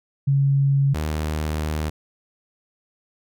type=tone pair in turn; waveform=sine / sawtooth; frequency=138.59 / 77.02 Hz; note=C#3 / D#2; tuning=0 / -17 cents; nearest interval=minor seventh; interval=1017 cents; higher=first; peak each=-15 / -19 dBFS; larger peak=first; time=0.27-0.94 / 0.94-1.9 s; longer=second; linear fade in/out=10 ms; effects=none